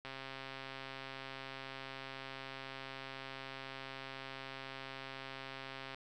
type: click train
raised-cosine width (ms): 0.3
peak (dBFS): -29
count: 791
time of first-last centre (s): 0.05-5.946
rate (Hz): 134
effects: none